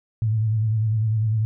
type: tone with vibrato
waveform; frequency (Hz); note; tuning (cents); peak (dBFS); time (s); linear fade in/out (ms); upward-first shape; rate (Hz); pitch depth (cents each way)
sine; 109.6; A2; -6; -18; 0.22-1.45; 0; sine; 10; 54
effects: none